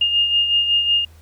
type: beating tone pair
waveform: sine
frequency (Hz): 2830 / 2835.4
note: F7 / F7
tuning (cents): +22 / +26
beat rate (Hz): 5.4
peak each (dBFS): -15 / -24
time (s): 0.01-1.05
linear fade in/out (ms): 5
effects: added 80 Hz sine -43 dBFS peak until 1.21 s + pink hiss -54 dBFS RMS until 1.21 s